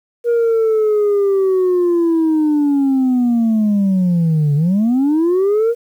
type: linear two-way sweep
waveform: sine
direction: down then up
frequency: 476.8 to 141.7 to 476.8 Hz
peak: -9 dBFS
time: 0.24-5.75 s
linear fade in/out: 50 ms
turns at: 4.55 s
effects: tanh soft clip ceiling -10 dBFS + 8-bit